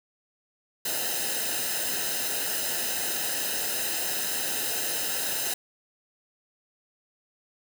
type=noise with comb filter; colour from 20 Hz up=white; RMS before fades=-29 dBFS; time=0.85-5.54 s; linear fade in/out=5 ms; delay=0.88 ms; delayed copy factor=-0.75; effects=none